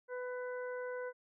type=harmonic tone; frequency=498.6 Hz; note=B4; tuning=16 cents sharp; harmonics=1 / 2 / 3 / 4; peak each=-39 / -49 / -47 / -56 dBFS; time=0.08-1.13 s; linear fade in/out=50 ms; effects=none